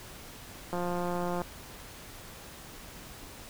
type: click train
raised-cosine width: 1 ms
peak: -20 dBFS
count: 122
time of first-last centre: 0.73-1.417 s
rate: 176 Hz
effects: pink hiss -47 dBFS RMS until 3.49 s